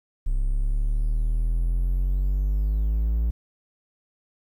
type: exponential sweep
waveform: triangle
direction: up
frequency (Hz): 32.7 to 57.3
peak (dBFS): -18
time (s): 0.26-3.31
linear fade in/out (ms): 10
effects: 10-bit